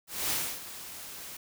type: noise with ADSR envelope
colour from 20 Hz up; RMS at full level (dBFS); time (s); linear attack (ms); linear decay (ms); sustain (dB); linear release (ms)
white; -29; 0.07-1.37; 230; 290; -14; 6
effects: none